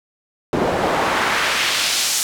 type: noise with band-pass filter sweep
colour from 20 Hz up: pink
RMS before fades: -19 dBFS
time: 0.53-2.23 s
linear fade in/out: 0 ms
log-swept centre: 380 to 7700 Hz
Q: 0.91
effects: none